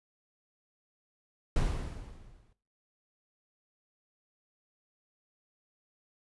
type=noise with exponential decay; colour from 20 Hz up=brown; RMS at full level=-25 dBFS; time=1.56-2.53 s; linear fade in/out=2 ms; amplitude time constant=210 ms; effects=noise-tail reverb RT60 0.4 s tail -17 dB re dry + resampled to 24000 Hz